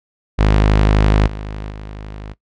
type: tone with level steps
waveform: sawtooth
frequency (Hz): 51.91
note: G#1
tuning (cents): 0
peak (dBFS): -6 / -21 / -25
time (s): 0.38-2.34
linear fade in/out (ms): 20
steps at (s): 1.27 / 1.7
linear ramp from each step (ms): 5
effects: noise-tail reverb RT60 0.1 s tail -18 dB re dry + low-pass 4000 Hz 12 dB/octave